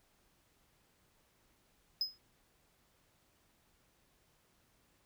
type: tone with exponential decay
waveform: triangle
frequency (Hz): 5070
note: D#8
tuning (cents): +32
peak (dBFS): -27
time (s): 2.01-2.18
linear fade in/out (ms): 2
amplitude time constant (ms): 35
effects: pink hiss -72 dBFS RMS until 5.05 s